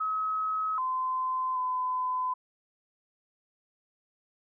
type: tone with pitch steps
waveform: sine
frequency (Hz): 1279 / 1029 / 1013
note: D#6 / C6 / B5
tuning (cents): +47 / -29 / +44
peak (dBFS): -27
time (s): 0-2.34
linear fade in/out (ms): 10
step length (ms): 780
effects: none